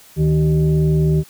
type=tone with frequency modulation; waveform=sine; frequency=155.56 Hz; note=D#3; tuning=in tune; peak=-12 dBFS; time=0.16-1.24 s; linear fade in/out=50 ms; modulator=229 Hz; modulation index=0.69; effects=white hiss -46 dBFS RMS until 1.29 s